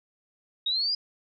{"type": "exponential sweep", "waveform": "sine", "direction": "up", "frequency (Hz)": [3729, 4978], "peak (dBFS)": -24, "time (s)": [0.66, 0.95], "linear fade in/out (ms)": 5, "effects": []}